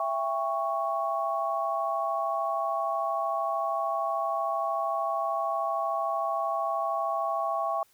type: chord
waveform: sine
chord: C# diminished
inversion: first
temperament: just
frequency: 665.2 / 798.3 / 1108.7 Hz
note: E5 / G5 / C#6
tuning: +16 / +31 / 0 cents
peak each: -30 / -32 / -30 dBFS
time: 0-7.83 s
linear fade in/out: 2 ms
effects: white hiss -64 dBFS RMS until 7.93 s